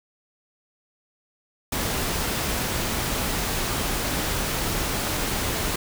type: noise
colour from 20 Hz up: pink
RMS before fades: -26 dBFS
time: 1.72-5.76 s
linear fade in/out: 5 ms
effects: none